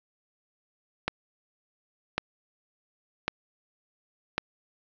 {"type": "click train", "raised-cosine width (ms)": 0.3, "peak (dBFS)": -10, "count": 4, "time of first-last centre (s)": [1.08, 4.38], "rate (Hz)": 0.909, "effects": ["resampled to 16000 Hz", "7-bit"]}